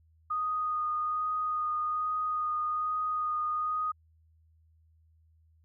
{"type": "tone with vibrato", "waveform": "sine", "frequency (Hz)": 1237, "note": "D#6", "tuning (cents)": -10, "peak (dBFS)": -28, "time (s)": [0.3, 3.92], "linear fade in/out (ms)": 10, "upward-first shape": "sine", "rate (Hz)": 1.2, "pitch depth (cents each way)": 12, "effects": ["added 80 Hz sine -61 dBFS peak until 5.64 s"]}